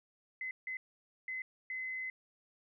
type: tone bursts at uneven times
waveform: sine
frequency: 2041 Hz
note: C7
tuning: 44 cents flat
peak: -37 dBFS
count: 4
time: 0.41-0.51 / 0.67-0.77 / 1.28-1.42 / 1.7-2.1 s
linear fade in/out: 2 ms
effects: none